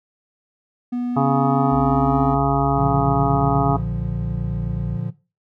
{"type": "tone with pitch glide", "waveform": "triangle", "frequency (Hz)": [244.5, 262], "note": ["B3", "C4"], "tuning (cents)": [-17, 2], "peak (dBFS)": -19, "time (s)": [0.92, 2.35], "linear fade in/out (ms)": 10, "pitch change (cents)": 119, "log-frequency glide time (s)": [1.11, 2.18]}
{"type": "harmonic tone", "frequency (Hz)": 138.59, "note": "C#3", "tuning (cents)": 0, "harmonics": [1, 2, 3, 5, 6, 7, 8, 9], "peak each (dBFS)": [-20, -23, -26, -23, -24, -30, -30, -26], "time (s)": [1.16, 3.77], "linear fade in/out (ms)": 10}
{"type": "tone with vibrato", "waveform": "sine", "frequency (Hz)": 60.1, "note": "B1", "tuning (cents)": -46, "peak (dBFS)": -28, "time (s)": [1.71, 4.97], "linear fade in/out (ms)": 20, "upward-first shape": "square", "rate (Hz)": 4.4, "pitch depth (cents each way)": 55}
{"type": "chord", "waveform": "triangle", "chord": "Bb major", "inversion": "none", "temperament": "equal with one note detuned", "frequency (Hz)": [116, 146.83, 174.61], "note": ["Bb2", "D3", "F3"], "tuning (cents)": [-8, 0, 0], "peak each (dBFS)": -25, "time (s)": [2.76, 5.11], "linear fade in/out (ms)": 20}
{"effects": ["noise-tail reverb RT60 0.3 s tail -18 dB re dry"]}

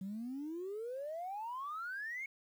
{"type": "exponential sweep", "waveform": "sine", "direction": "up", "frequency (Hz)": [185, 2217], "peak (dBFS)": -38, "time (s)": [0.01, 2.26], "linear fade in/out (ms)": 5, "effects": ["tanh soft clip ceiling -36 dBFS", "11-bit"]}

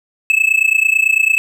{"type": "tone with amplitude modulation", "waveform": "triangle", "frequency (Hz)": 2606, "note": "E7", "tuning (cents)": -20, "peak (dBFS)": -5, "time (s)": [0.3, 1.38], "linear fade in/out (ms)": 0, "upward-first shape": "sine", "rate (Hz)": 29, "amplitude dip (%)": 90, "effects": []}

